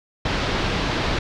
pink low-pass noise, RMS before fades -23 dBFS, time 0.25-1.19 s, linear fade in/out 5 ms, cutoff 4600 Hz, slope 24 dB/octave, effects none

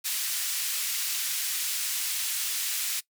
white band-pass noise, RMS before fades -30 dBFS, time 0.04-3.01 s, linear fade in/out 20 ms, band 2100 to 15000 Hz, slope 12 dB/octave, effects noise-tail reverb RT60 0.1 s tail -20 dB re dry

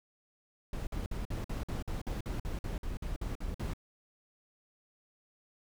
brown noise bursts, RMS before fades -36 dBFS, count 16, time 0.73-3.735 s, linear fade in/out 2 ms, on 140 ms, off 51 ms, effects none

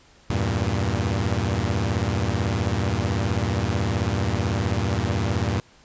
sawtooth chord, E diminished, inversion none, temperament equal, 82.41 / 98 / 116.54 Hz, E2 / G2 / Bb2, 0 / 0 / 0 cents, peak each -23 / -21 / -22 dBFS, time 0.3-5.6 s, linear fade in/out 0 ms, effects pink hiss -54 dBFS RMS until 5.84 s + resampled to 16000 Hz

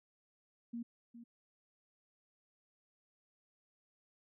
sine tone with echo, 234.9 Hz, A#3, 13 cents sharp, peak -39 dBFS, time 0.73-0.83 s, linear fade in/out 10 ms, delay 410 ms, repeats 1, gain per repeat -11 dB, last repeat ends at 1.24 s, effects none

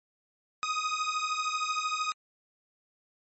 sawtooth beating tone pair, 1244.5 / 1257.5 Hz, D#6 / D#6, 0 / +18 cents, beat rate 13 Hz, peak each -28 dBFS, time 0.63-2.12 s, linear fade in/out 0 ms, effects MP3 32 kbps

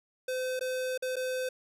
square tone with dropouts, 512 Hz, C5, 38 cents flat, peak -31 dBFS, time 0.28-1.49 s, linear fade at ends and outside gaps 5 ms, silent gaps 0.594-0.609 / 0.977-1.023 / 1.158-1.165 s, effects resampled to 32000 Hz

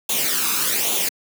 white noise with flanger, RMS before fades -21 dBFS, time 0.09-1.09 s, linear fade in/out 5 ms, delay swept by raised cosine 0.29 to 0.81 ms, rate 1.2 Hz, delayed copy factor +0.65, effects high-pass 200 Hz 12 dB/octave

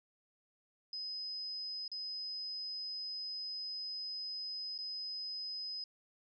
sine tone with dropouts, 5040 Hz, D#8, 21 cents sharp, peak -39 dBFS, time 0.93-5.84 s, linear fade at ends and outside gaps 2 ms, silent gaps 1.879-1.916 / 4.779-4.787 s, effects none

